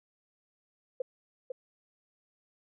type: tone with echo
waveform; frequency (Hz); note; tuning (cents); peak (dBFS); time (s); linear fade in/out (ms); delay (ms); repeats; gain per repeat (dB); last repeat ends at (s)
sine; 513; C5; -34; -28; 1-1.02; 5; 500; 1; -5; 1.52
effects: none